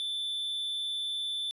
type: tone with amplitude modulation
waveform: triangle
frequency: 3520 Hz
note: A7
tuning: in tune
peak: -28 dBFS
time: 0-1.51 s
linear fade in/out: 0 ms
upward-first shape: sine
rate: 243 Hz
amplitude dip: 35%
effects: resampled to 32000 Hz